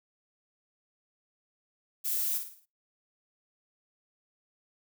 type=noise with echo; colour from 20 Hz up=violet; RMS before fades=-31 dBFS; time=2.04-2.39 s; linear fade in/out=20 ms; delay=54 ms; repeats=5; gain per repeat=-7 dB; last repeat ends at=2.66 s; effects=noise-tail reverb RT60 0.3 s tail -25 dB re dry